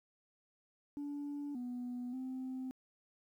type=tone with pitch steps; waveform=sine; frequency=288.2 / 246.1 / 259.1 Hz; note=D4 / B3 / C4; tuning=-33 / -6 / -17 cents; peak=-37 dBFS; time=0.97-2.71 s; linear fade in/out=0 ms; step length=580 ms; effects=tanh soft clip ceiling -37 dBFS + 12-bit